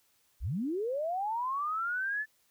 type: linear sweep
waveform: sine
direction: up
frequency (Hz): 36.21 to 1760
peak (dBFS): -30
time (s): 0.4-2.26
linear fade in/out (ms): 50
effects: white hiss -70 dBFS RMS until 2.5 s